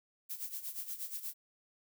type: noise with tremolo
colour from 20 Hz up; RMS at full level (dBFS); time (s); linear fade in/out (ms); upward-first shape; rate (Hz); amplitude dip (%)
violet; -39; 0.29-1.34; 20; sine; 8.4; 75
effects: none